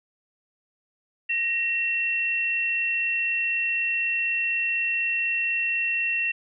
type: tone pair together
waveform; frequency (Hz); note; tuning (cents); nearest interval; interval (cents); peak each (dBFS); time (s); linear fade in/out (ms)
sine; 1872.2 / 2716; A#6 / F7; +7 / -49; tritone; 644; -30 / -23; 1.29-6.32; 10
effects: none

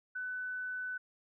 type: tone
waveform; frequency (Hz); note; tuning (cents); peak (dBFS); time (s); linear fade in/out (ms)
sine; 1500; F#6; +23; -36; 0.15-0.98; 10
effects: none

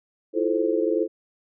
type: chord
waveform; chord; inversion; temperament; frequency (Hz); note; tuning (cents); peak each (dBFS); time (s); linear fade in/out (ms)
sine; F major seventh; third; just; 327.4 / 349.2 / 436.5 / 523.8; E4 / F4 / A4 / C5; -12 / 0 / -14 / +2; -25 / -27 / -24 / -27; 0.33-1.08; 50
effects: none

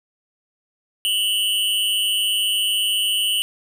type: tone with amplitude modulation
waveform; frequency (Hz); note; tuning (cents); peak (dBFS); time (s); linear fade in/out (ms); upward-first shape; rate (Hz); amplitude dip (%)
square; 2960; F#7; 0; -15; 1.05-3.42; 0; sine; 206; 80
effects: none

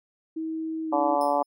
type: tone with pitch glide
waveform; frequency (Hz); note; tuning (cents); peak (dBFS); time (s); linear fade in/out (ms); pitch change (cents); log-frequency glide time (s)
sine; 320.3 to 315.9; E4 to D#4; -50 to +26; -28; 0.36-1.16; 10; -24; 0.84-0.89
type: harmonic tone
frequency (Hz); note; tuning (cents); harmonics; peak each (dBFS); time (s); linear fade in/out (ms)
144; D3; -34; 2 / 3 / 4 / 5 / 6 / 7 / 8; -32 / -38 / -26 / -27 / -26 / -31 / -33; 0.92-1.43; 10
type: tone with exponential decay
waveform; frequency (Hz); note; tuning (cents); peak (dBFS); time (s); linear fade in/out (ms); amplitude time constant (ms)
15% pulse; 5200; E8; -24; -33; 1.21-1.46; 1; 54
effects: none

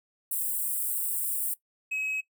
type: high-pass noise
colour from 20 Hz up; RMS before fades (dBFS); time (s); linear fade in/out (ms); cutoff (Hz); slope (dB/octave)
white; -30; 0.31-1.54; 5; 7900; 96
type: tone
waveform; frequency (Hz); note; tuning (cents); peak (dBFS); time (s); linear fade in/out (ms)
triangle; 2554; D#7; +45; -27; 1.91-2.21; 10
effects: noise-tail reverb RT60 0.1 s tail -18 dB re dry

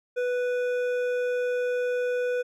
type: tone with hard clipping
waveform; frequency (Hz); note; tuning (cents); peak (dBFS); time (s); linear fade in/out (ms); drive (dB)
triangle; 493.9; B4; 0; -26; 0.16-2.43; 20; 13
effects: none

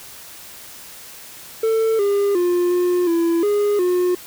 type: tone with pitch steps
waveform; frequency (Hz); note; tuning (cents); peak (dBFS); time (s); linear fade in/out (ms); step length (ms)
triangle; 446.2 / 403 / 353.2 / 356.4 / 335.9 / 412 / 359.2; A4 / G4 / F4 / F4 / E4 / G#4 / F4; +24 / +48 / +20 / +35 / +33 / -14 / +49; -13; 1.63-4.15; 5; 360
effects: white hiss -39 dBFS RMS until 4.26 s

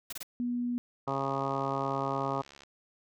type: noise bursts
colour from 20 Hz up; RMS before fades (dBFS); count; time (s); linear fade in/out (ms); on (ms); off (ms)
white; -39; 3; 0.1-0.231; 5; 27; 25
type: tone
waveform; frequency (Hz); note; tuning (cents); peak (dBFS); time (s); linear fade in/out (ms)
sine; 242.9; B3; -29; -29; 0.4-0.78; 0
type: harmonic tone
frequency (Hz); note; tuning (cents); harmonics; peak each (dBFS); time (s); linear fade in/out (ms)
136.7; C#3; -24; 1 / 2 / 3 / 4 / 5 / 6 / 7 / 8 / 9; -38 / -38 / -38 / -38 / -38 / -38 / -38 / -38 / -38; 1.07-2.42; 10
type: click train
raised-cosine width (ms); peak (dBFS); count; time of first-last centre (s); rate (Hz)
0.2; -33; 110; 1.08-2.635; 70.1
effects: none

